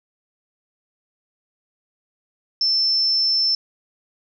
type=tone; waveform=sine; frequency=5320 Hz; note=E8; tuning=15 cents sharp; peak=-16 dBFS; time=2.61-3.55 s; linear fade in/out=2 ms; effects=none